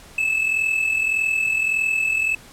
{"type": "tone with amplitude modulation", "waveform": "triangle", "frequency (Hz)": 2612, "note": "E7", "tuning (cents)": -17, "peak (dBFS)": -14, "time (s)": [0.18, 2.35], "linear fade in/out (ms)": 5, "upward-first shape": "sine", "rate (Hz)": 41.7, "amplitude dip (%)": 60, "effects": ["pink hiss -45 dBFS RMS until 2.52 s", "low-pass 12000 Hz 12 dB/octave"]}